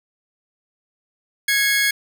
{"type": "tone pair together", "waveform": "sawtooth", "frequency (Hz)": [1661.2, 2175], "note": ["G#6", "C#7"], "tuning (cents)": [0, -33], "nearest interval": "perfect fourth", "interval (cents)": 467, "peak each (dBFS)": [-15, -16], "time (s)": [1.48, 1.91], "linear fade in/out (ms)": 5, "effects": []}